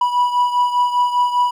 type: beating tone pair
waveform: triangle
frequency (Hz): 979 / 984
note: B5 / B5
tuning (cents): -15 / -7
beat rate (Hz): 5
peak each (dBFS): -13 / -19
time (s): 0.01-1.51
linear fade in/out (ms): 5
effects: none